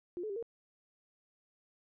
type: tone with pitch steps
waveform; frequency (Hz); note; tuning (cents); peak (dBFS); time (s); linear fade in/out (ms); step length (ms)
sine; 352.2 / 430.5 / 395.8 / 462.2; F4 / A4 / G4 / A#4; +15 / -38 / +17 / -15; -36; 0.17-0.426; 0; 64
effects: none